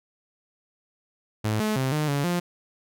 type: tone with pitch steps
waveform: sawtooth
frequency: 108 / 214.8 / 131.8 / 152 / 142 / 175.6 Hz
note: A2 / A3 / C3 / D#3 / C#3 / F3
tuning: -32 / -41 / +13 / -40 / +42 / +10 cents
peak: -19 dBFS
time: 1.44-2.4 s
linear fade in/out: 10 ms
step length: 160 ms
effects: none